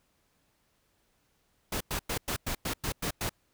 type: noise bursts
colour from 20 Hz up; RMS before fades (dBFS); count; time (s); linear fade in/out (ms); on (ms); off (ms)
pink; -32; 9; 1.72-3.294; 5; 86; 100
effects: pink hiss -72 dBFS RMS until 3.53 s